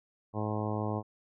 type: harmonic tone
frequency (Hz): 106.4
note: G#2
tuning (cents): +42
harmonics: 1 / 2 / 3 / 4 / 5 / 6 / 7 / 8 / 9 / 10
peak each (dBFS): -34 / -37 / -39 / -40 / -41 / -42 / -42 / -43 / -44 / -44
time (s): 0.33-1.03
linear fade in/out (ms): 50
effects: none